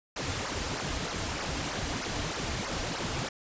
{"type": "noise with flanger", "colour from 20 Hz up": "pink", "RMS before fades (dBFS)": -33, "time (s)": [0.16, 3.29], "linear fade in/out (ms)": 5, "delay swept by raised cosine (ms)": [0.26, 5.46], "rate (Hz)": 3.2, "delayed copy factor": -0.7, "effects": ["resampled to 16000 Hz"]}